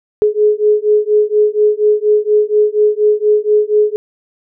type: beating tone pair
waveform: sine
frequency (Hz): 420 / 424.2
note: G#4 / G#4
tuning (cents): +19 / +37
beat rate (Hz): 4.2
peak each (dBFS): -12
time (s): 0.22-3.96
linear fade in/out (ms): 0
effects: none